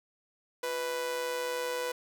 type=tone with amplitude modulation; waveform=sawtooth; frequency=495.2 Hz; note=B4; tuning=5 cents sharp; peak=-25 dBFS; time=0.63-1.92 s; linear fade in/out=5 ms; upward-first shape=sine; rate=143 Hz; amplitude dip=55%; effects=none